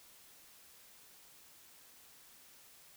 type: silence
effects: white hiss -60 dBFS RMS until 2.96 s